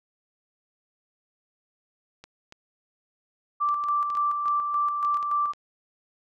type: clicks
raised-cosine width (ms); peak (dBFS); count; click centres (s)
0.2; -27; 11; 2.24 / 2.524 / 3.689 / 3.839 / 4.102 / 4.152 / 4.482 / 5.049 / 5.144 / 5.228 / 5.535
type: tone with tremolo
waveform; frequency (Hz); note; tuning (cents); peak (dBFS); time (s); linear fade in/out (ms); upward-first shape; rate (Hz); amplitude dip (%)
sine; 1172; D6; -4; -21; 3.6-5.53; 20; square; 3.5; 40
effects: none